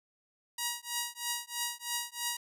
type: tone with tremolo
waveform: 5% pulse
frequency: 955 Hz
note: A#5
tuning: 42 cents sharp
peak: -18 dBFS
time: 0.58-2.37 s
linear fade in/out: 5 ms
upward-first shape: triangle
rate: 3.1 Hz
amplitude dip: 100%
effects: none